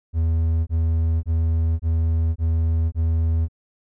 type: tone bursts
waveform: triangle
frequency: 81.5 Hz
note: E2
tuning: 19 cents flat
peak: -15 dBFS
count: 6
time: 0.13-3.485 s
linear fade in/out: 50 ms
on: 540 ms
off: 23 ms
effects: none